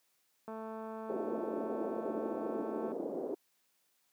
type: click train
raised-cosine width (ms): 1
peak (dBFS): -31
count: 540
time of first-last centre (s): 0.48-2.919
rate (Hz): 221
type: band-pass noise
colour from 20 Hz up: pink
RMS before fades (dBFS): -38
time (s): 1.09-3.35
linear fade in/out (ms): 10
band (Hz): 300 to 540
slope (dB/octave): 24
effects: white hiss -75 dBFS RMS until 4.12 s + high-pass 150 Hz 12 dB/octave

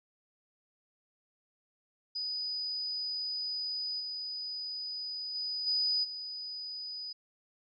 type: tone with level steps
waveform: sine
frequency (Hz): 4971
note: D#8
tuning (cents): -2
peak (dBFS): -33 / -36 / -33 / -27 / -38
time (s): 2.15-7.13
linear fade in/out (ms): 10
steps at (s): 3.99 / 5.34 / 5.66 / 6.03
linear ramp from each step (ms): 20
effects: none

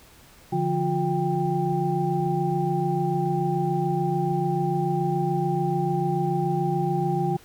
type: tone cluster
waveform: sine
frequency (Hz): 145.6 / 172.5 / 356.8 / 791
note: D3 / F3 / F4 / G5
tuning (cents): -15 / -21 / +37 / +15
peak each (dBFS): -27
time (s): 0.52-7.37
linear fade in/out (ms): 10
effects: pink hiss -52 dBFS RMS until 7.44 s

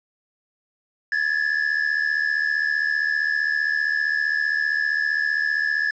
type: tone pair together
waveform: triangle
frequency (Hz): 1675.7 / 1751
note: G#6 / A6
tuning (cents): +15 / -9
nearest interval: minor second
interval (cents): 76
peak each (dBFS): -21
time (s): 1.12-5.91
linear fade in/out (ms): 2
effects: resampled to 16000 Hz + 8-bit

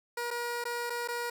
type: tone with dropouts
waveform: 15% pulse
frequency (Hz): 477.5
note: A#4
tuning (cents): +42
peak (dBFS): -26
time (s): 0.17-1.3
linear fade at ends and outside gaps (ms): 5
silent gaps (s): 0.306-0.31 / 0.641-0.652 / 0.898-0.902 / 1.077-1.085
effects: none

